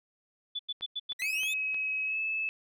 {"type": "tone bursts", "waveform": "sine", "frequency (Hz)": 3470, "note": "A7", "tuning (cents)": -25, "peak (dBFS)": -31, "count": 5, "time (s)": [0.55, 1.133], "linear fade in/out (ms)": 10, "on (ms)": 43, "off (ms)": 92}
{"type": "click train", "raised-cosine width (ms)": 0.3, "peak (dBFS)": -31, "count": 4, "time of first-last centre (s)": [0.81, 1.745], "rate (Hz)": 3.21}
{"type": "linear sweep", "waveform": "sawtooth", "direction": "up", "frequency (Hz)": [1911, 3666], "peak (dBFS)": -32, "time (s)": [1.19, 1.54], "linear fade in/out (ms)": 10}
{"type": "tone with pitch glide", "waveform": "sine", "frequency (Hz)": [2554, 2608], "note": ["D#7", "E7"], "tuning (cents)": [45, -19], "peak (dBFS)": -29, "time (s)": [1.22, 2.49], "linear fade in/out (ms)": 0, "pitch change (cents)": 36, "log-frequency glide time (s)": [2.05, 2.19]}
{"effects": []}